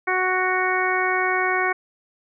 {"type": "harmonic tone", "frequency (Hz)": 370, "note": "F#4", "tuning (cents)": 0, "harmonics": [1, 2, 3, 4, 5, 6], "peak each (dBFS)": [-26, -26, -26, -26, -26, -26], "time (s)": [0.07, 1.73], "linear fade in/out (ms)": 10, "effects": []}